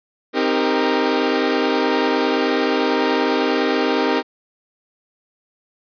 sawtooth chord, C minor seventh, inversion none, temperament equal with one note detuned, 261.6 / 311.1 / 397.5 / 466.2 Hz, C4 / Eb4 / G4 / Bb4, 0 / 0 / +24 / 0 cents, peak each -18 dBFS, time 0.33-4.23 s, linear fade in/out 50 ms, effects resampled to 11025 Hz

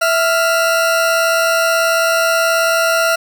40% pulse tone pair together, 659.2 / 1396.9 Hz, E5 / F6, 0 / 0 cents, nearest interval octave + minor second, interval 1300 cents, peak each -14 / -14 dBFS, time 0.01-3.16 s, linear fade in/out 10 ms, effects none

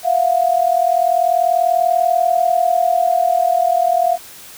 sine tone pair together, 677.7 / 718 Hz, E5 / F5, +48 / +48 cents, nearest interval minor second, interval 100 cents, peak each -15 dBFS, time 0.03-4.18 s, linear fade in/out 50 ms, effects white hiss -38 dBFS RMS until 4.57 s

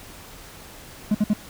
triangle tone bursts, 210.3 Hz, G#3, 22 cents sharp, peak -14 dBFS, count 3, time 1.11-1.335 s, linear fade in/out 5 ms, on 37 ms, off 57 ms, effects pink hiss -43 dBFS RMS until 1.49 s

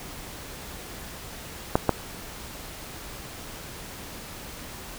clicks, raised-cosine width 1 ms, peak -4 dBFS, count 2, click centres 1.755 / 1.893 s, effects pink hiss -40 dBFS RMS until 4.98 s

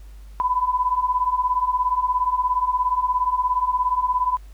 sine beating tone pair, 988 / 1005 Hz, B5 / B5, 0 / +30 cents, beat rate 17 Hz, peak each -23 / -20 dBFS, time 0.4-4.37 s, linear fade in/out 0 ms, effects added 50 Hz sine -38 dBFS peak until 4.53 s + pink hiss -57 dBFS RMS until 4.53 s

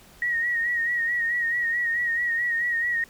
sine tone with vibrato, 1889 Hz, A#6, 22 cents sharp, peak -22 dBFS, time 0.22-3.04 s, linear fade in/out 2 ms, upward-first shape sine, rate 4.6 Hz, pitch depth 48 cents each way, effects pink hiss -52 dBFS RMS until 3.09 s

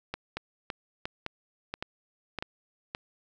two click trains, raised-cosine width 0.3 ms, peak -17 / -17 dBFS, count 6 / 4, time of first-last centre 0.14-2.949 / 0.37-2.425 s, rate 1.78 / 1.46 Hz, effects none

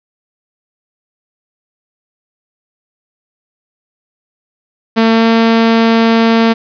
sawtooth tone with pitch glide, 225.6 to 227.4 Hz, A3 to A#3, +44 to -43 cents, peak -3 dBFS, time 4.96-6.54 s, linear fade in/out 20 ms, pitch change +13 cents, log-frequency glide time 5.12-5.25 s, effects resampled to 11025 Hz + 7-bit

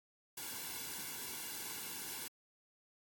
white noise with comb filter, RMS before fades -44 dBFS, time 0.37-2.28 s, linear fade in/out 5 ms, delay 1.6 ms, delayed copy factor -0.7, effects AAC 64 kbps

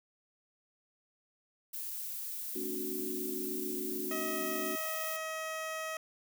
violet noise, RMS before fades -40 dBFS, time 1.73-5.17 s, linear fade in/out 10 ms
sine chord, D dominant seventh, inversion second, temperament equal with one note detuned, 220 / 266.8 / 293.7 / 370 Hz, A3 / C4 / D4 / F#4, 0 / +34 / 0 / 0 cents, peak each -45 / -45 / -42 / -39 dBFS, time 2.55-4.76 s, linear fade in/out 10 ms
15% pulse tone, 636 Hz, D#5, 38 cents sharp, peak -30 dBFS, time 4.11-5.97 s, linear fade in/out 2 ms
effects none

